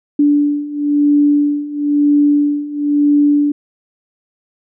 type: beating tone pair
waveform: sine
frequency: 290.5 / 291.5 Hz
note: D4 / D4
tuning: -19 / -13 cents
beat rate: 1 Hz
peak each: -15 / -12 dBFS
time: 0.19-3.52 s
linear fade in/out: 5 ms
effects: none